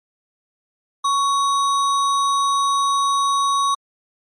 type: tone with sample-and-hold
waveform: sine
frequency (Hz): 1113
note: C#6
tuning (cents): +7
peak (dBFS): -15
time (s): 1.04-3.75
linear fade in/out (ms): 10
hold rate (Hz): 4900
effects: low-pass 9000 Hz 12 dB/octave + MP3 48 kbps